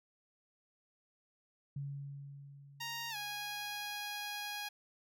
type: tone with exponential decay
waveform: sine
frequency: 140.6 Hz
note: C#3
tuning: 25 cents sharp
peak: -37 dBFS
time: 1.76-4.02 s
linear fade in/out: 5 ms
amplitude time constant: 490 ms
type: tone with pitch glide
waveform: 10% pulse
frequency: 932.3 to 825.8 Hz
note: A#5 to G#5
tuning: 0 to -10 cents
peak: -31 dBFS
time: 2.8-4.69 s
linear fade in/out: 10 ms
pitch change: -210 cents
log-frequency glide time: 3.1-3.16 s
effects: none